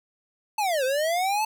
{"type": "linear two-way sweep", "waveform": "square", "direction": "down then up", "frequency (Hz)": [883, 503, 883], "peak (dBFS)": -23, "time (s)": [0.58, 1.45], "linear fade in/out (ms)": 5, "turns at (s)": 0.84, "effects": []}